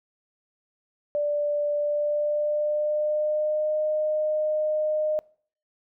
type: tone with pitch glide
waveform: sine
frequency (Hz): 587.3 to 613.3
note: D5 to D#5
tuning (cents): 0 to -25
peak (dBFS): -22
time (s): 1.15-5.19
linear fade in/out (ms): 0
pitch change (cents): +75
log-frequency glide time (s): 1.75-3.79
effects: noise-tail reverb RT60 0.5 s tail -24 dB re dry